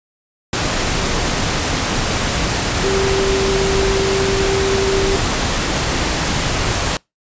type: tone in noise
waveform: sine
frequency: 388.8 Hz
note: G4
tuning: 14 cents flat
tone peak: -16 dBFS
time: 2.84-5.16 s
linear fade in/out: 2 ms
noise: pink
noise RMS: -18 dBFS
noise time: 0.53-6.97 s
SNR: -1 dB
effects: noise-tail reverb RT60 0.2 s tail -26 dB re dry + resampled to 16000 Hz